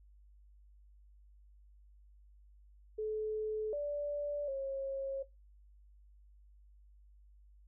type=tone with pitch steps; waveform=sine; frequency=431.6 / 582 / 543 Hz; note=A4 / D5 / C#5; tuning=-33 / -16 / -36 cents; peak=-34 dBFS; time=2.98-5.23 s; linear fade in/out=10 ms; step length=750 ms; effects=noise-tail reverb RT60 0.2 s tail -19 dB re dry + added 50 Hz sine -58 dBFS peak until 7.67 s